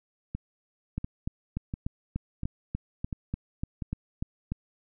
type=two click trains; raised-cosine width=5 ms; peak=-18 / -20 dBFS; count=13 / 6; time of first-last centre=0.98-4.52 / 0.35-3.822 s; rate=3.39 / 1.44 Hz; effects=none